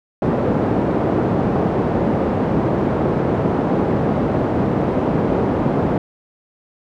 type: band-pass noise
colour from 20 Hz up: pink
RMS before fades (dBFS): -18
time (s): 0.22-5.98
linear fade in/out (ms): 2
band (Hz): 140 to 640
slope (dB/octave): 12
effects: none